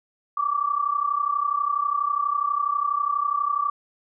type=tone pair together; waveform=sine; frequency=1144 / 1176.2 Hz; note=D6 / D6; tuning=-46 / +2 cents; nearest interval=unison; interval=48 cents; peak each=-24 dBFS; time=0.37-3.7 s; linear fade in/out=5 ms; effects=none